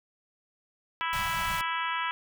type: harmonic tone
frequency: 329.6 Hz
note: E4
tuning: in tune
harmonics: 3 / 4 / 5 / 6 / 7 / 8 / 9 / 10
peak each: -32 / -34 / -36 / -38 / -39 / -40 / -41 / -42 dBFS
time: 1.01-2.11 s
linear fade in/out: 0 ms
type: band-stop noise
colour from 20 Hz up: pink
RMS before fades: -37 dBFS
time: 1.13-1.61 s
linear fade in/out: 0 ms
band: 210 to 590 Hz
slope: 96 dB/octave
effects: none